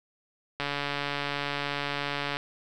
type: click train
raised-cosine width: 0.3 ms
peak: -14 dBFS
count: 254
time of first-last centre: 0.6-2.369 s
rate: 143 Hz
effects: none